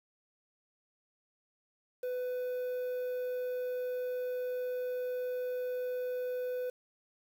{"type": "tone with quantisation", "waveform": "triangle", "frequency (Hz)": 499.6, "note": "B4", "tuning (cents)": 20, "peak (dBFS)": -31, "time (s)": [2.03, 6.7], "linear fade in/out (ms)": 5, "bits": 9, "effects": []}